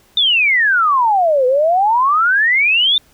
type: exponential two-way sweep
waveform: sine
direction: down then up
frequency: 3641 to 493.9 to 3641 Hz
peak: -10 dBFS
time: 0.17-2.98 s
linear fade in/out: 2 ms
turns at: 1.46 s
effects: pink hiss -52 dBFS RMS until 3.13 s

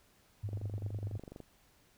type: tone with tremolo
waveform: sine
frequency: 102 Hz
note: G#2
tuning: 31 cents flat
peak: -33 dBFS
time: 0.43-1.18 s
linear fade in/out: 10 ms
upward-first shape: sine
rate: 10 Hz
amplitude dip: 70%
type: click train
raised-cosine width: 2 ms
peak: -33 dBFS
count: 23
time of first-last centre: 0.49-1.403 s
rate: 24.1 Hz
effects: pink hiss -67 dBFS RMS until 1.97 s

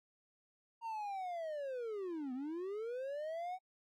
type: linear two-way sweep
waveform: triangle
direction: down then up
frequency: 932.3 to 245.8 to 755 Hz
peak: -37 dBFS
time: 0.81-3.59 s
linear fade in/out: 50 ms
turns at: 2.33 s
effects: AAC 48 kbps

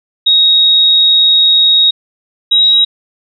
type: tone pair in turn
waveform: sine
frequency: 3771 / 3824 Hz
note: A#7 / A#7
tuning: +19 / +43 cents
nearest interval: unison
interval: 24 cents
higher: second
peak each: -5 dBFS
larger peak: neither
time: 0.26-1.91 / 2.51-2.85 s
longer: first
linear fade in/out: 10 ms
effects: none

